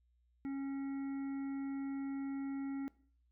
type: harmonic tone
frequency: 274.4 Hz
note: C#4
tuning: 17 cents flat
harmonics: 1 / 3 / 5 / 7 / 8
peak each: -37 / -56 / -59 / -61 / -63 dBFS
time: 0.45-2.88 s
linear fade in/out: 0 ms
effects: noise-tail reverb RT60 0.5 s tail -20 dB re dry + added 60 Hz sine -70 dBFS peak until 3.31 s